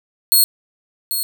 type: tone with echo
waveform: 5% pulse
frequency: 4303 Hz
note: C8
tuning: 48 cents sharp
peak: -3 dBFS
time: 0.32-0.44 s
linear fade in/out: 0 ms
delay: 790 ms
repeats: 1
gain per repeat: -9 dB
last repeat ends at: 1.23 s
effects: none